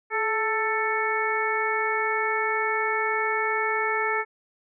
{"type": "harmonic tone with a mistuned harmonic", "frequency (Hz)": 442.1, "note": "A4", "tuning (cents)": 8, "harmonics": [1, 2, 3, 4, 5], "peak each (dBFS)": [-29, -29, -29, -29, -29], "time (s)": [0.1, 4.25], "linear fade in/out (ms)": 50, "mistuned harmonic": 1, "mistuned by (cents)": -45, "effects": []}